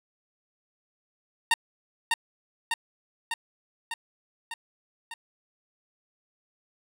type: tone with echo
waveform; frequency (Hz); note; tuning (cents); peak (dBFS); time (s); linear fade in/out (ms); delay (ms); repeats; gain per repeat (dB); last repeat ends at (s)
15% pulse; 920; A#5; -23; -12; 1.51-1.54; 2; 600; 6; -3; 5.14
effects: low-pass 12000 Hz 12 dB/octave